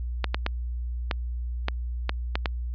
clicks, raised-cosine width 0.3 ms, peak -9 dBFS, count 8, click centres 0.243 / 0.345 / 0.464 / 1.112 / 1.684 / 2.094 / 2.355 / 2.458 s, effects added 60 Hz sine -28 dBFS peak until 2.74 s + resampled to 11025 Hz

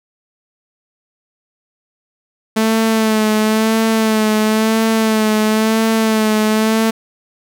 sawtooth tone with vibrato, 219.1 Hz, A3, 7 cents flat, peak -8 dBFS, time 2.56-6.91 s, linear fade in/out 10 ms, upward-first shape sine, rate 0.98 Hz, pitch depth 34 cents each way, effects none

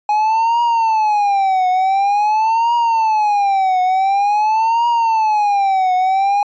triangle tone with vibrato, 834 Hz, G#5, 7 cents sharp, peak -10 dBFS, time 0.09-6.43 s, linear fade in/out 2 ms, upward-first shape triangle, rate 0.47 Hz, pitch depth 230 cents each way, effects resampled to 16000 Hz

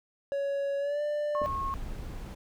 triangle tone with pitch glide, 559 to 592.2 Hz, C#5 to D5, +14 to +14 cents, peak -26 dBFS, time 0.32-1.46 s, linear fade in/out 0 ms, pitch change +100 cents, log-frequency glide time 0.78-1.02 s
sine tone, 1088 Hz, C#6, 33 cents flat, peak -30 dBFS, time 1.35-1.74 s, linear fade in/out 0 ms
clicks, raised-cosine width 2 ms, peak -25 / -28 dBFS, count 2, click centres 1.417 / 1.421 s
brown noise, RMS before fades -38 dBFS, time 1.43-2.35 s, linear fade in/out 10 ms
effects none

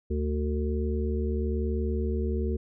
harmonic tone with a mistuned harmonic, 74.3 Hz, D2, 21 cents sharp, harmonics 1 / 3 / 5 / 6, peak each -27 / -33 / -33 / -36 dBFS, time 0.1-2.57 s, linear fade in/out 10 ms, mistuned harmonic 6, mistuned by +26 cents, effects none

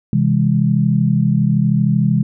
sine chord, C augmented, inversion none, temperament just, 130.81 / 163.52 / 204.4 Hz, C3 / E3 / G#3, 0 / -14 / -27 cents, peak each -16 dBFS, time 0.13-2.23 s, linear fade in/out 2 ms, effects none

